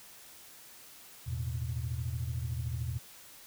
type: chord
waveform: sine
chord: E suspended fourth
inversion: none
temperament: equal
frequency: 82.41 / 110 / 123.47 Hz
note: E2 / A2 / B2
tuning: 0 / 0 / 0 cents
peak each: -36 / -38 / -35 dBFS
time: 1.26-2.99 s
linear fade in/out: 20 ms
effects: tanh soft clip ceiling -24 dBFS + white hiss -53 dBFS RMS until 3.46 s